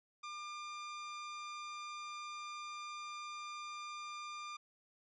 sawtooth tone, 1199 Hz, D6, 36 cents sharp, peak -40 dBFS, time 0.23-4.57 s, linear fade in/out 10 ms, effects resampled to 16000 Hz

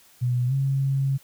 sine tone with pitch glide, 123.47 to 136.21 Hz, B2 to C#3, 0 to -30 cents, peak -20 dBFS, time 0.21-1.18 s, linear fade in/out 20 ms, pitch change +170 cents, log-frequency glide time 0.47-0.53 s, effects white hiss -55 dBFS RMS until 1.23 s

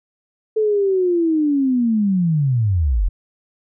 sine linear sweep, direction down, 440 to 37.63 Hz, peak -14 dBFS, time 0.56-3.09 s, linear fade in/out 10 ms, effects none

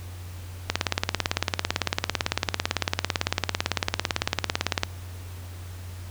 click train, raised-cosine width 0.2 ms, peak -4 dBFS, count 75, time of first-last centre 0.7-4.834 s, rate 17.9 Hz, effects added 90 Hz sine -36 dBFS peak until 6.1 s + pink hiss -47 dBFS RMS until 6.1 s

